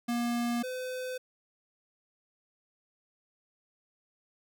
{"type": "tone pair in turn", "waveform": "square", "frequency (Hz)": [238, 508.5], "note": ["A#3", "C5"], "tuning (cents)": [36, -50], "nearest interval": "octave + minor second", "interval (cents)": 1314, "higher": "second", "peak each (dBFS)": [-29, -35], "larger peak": "first", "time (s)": [[0.08, 0.63], [0.63, 1.18]], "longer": "neither", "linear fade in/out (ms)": 10, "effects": []}